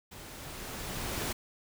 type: noise with level ramp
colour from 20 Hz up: pink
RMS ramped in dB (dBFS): -48 to -33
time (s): 0.11-1.33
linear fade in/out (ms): 10
effects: none